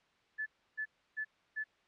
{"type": "tone bursts", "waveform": "sine", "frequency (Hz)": 1735, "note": "A6", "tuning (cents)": -25, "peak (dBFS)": -34, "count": 4, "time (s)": [0.38, 1.642], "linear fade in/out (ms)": 20, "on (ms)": 83, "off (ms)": 310, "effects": ["white hiss -70 dBFS RMS until 1.87 s", "low-pass 3000 Hz 12 dB/octave"]}